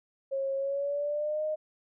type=tone with pitch glide; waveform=sine; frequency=543 to 616.6 Hz; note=C#5 to D#5; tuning=-36 to -16 cents; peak=-28 dBFS; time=0.31-1.56 s; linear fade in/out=20 ms; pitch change=+220 cents; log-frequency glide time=0.56-1.44 s; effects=none